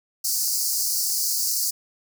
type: high-pass noise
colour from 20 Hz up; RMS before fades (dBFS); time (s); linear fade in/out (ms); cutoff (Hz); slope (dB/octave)
pink; -24; 0.24-1.71; 10; 4500; 96
effects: none